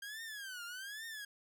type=tone with vibrato; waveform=sawtooth; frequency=1597 Hz; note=G6; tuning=32 cents sharp; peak=-40 dBFS; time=0.02-1.25 s; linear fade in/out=5 ms; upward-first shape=triangle; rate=1.2 Hz; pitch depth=250 cents each way; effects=13-bit